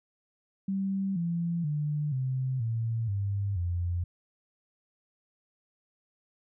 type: tone with pitch steps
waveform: sine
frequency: 194.1 / 169.95 / 148.81 / 130.3 / 114.09 / 99.89 / 87.47 Hz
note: G3 / F3 / D3 / C3 / A#2 / G2 / F2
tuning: -17 / -47 / +23 / -7 / -37 / +33 / +3 cents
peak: -27 dBFS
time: 0.68-4.04 s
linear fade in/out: 5 ms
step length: 480 ms
effects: none